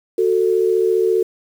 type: tone pair together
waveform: sine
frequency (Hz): 370 / 444.8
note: F#4 / A4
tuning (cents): 0 / +19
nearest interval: minor third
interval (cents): 319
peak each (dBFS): -16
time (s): 0.18-1.23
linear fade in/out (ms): 5
effects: 7-bit